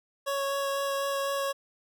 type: tone with vibrato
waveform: 25% pulse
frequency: 554.4 Hz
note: C#5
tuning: in tune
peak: -24 dBFS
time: 0.26-1.53 s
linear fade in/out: 20 ms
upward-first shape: sine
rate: 4 Hz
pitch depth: 9 cents each way
effects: none

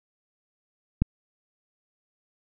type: click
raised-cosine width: 5 ms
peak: -8 dBFS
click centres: 1.02 s
effects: none

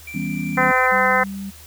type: tone with tremolo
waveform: triangle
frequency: 2349 Hz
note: D7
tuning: in tune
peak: -29 dBFS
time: 0.07-0.87 s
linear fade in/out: 5 ms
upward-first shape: triangle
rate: 13 Hz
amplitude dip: 25%
type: chord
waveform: sine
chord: C# half-diminished seventh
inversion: first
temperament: equal with one note detuned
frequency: 161.61 / 196 / 246.9 / 277.2 Hz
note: E3 / G3 / B3 / C#4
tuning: -34 / 0 / 0 / 0 cents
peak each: -27 / -27 / -29 / -29 dBFS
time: 0.14-0.72 s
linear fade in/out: 10 ms
type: harmonic tone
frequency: 256.1 Hz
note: C4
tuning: 37 cents flat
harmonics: 2 / 3 / 4 / 5 / 6 / 7 / 8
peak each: -22 / -22 / -22 / -22 / -22 / -22 / -22 dBFS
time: 0.57-1.24 s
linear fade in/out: 10 ms
type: tone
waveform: sine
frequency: 196 Hz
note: G3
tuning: in tune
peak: -27 dBFS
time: 0.91-1.51 s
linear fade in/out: 20 ms
effects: added 78 Hz sine -44 dBFS peak until 1.66 s + white hiss -44 dBFS RMS until 1.66 s

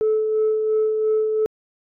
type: tone with tremolo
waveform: sine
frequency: 434.1 Hz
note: A4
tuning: 23 cents flat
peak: -14 dBFS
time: 0.01-1.46 s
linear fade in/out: 0 ms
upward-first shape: sine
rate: 2.9 Hz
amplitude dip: 40%
effects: tanh soft clip ceiling -13 dBFS

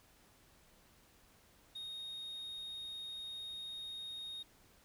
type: tone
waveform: sine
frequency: 3722 Hz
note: A#7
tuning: 3 cents flat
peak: -40 dBFS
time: 1.75-4.43 s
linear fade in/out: 10 ms
effects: tanh soft clip ceiling -42 dBFS + pink hiss -66 dBFS RMS until 4.84 s

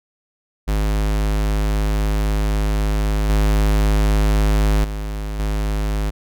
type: tone with level steps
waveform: square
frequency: 51.91 Hz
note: G#1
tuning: in tune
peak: -17 / -14 / -24 / -19 dBFS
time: 0.67-6.11 s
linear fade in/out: 20 ms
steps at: 3.29 / 4.84 / 5.39 s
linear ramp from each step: 2 ms
effects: none

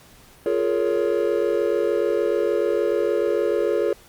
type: chord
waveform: triangle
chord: Bb minor seventh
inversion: second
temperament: just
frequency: 349.6 / 419.5 / 466.2 / 559.4 Hz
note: F4 / Ab4 / Bb4 / Db5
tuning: +2 / +17 / 0 / +16 cents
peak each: -23 / -21 / -23 / -23 dBFS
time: 0.46-3.93 s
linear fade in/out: 2 ms
effects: pink hiss -50 dBFS RMS until 4.08 s + Opus 48 kbps

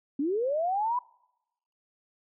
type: linear sweep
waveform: sine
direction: up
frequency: 264.4 to 1007 Hz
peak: -25 dBFS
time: 0.19-0.99 s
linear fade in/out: 5 ms
effects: noise-tail reverb RT60 0.9 s tail -25 dB re dry

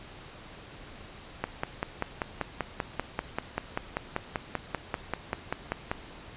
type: click train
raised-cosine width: 0.5 ms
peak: -13 dBFS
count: 24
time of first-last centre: 1.44-5.915 s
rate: 5.14 Hz
effects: pink hiss -47 dBFS RMS until 6.36 s + resampled to 8000 Hz

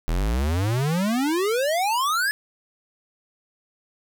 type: exponential sweep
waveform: square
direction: up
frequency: 38.89 to 1736 Hz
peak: -21 dBFS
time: 0.08-2.31 s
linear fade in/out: 0 ms
effects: 9-bit

